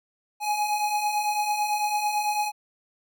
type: beating tone pair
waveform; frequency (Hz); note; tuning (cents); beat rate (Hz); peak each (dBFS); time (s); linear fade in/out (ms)
square; 830.6 / 839.6; G#5 / G#5; 0 / +19; 9; -32 / -25; 0.4-2.52; 50
effects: none